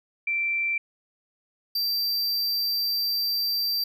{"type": "tone pair in turn", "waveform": ["sine", "square"], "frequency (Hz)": [2346, 4692], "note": ["D7", "D8"], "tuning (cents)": [-2, -2], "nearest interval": "octave", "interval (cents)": 1200, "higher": "second", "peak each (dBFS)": [-23, -24], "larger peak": "first", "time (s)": [[0.27, 0.78], [1.75, 3.84]], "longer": "second", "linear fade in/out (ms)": 5, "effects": []}